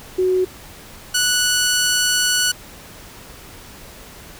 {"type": "tone pair in turn", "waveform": ["sine", "10% pulse"], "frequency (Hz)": [370, 1476.4], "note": ["F#4", "F#6"], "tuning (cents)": [0, -4], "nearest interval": "2 octaves", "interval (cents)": 2396, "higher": "second", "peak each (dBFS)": [-14, -7], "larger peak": "second", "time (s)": [[0.18, 0.45], [1.14, 2.52]], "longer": "second", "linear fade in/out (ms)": 10, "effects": ["pink hiss -40 dBFS RMS until 4.39 s"]}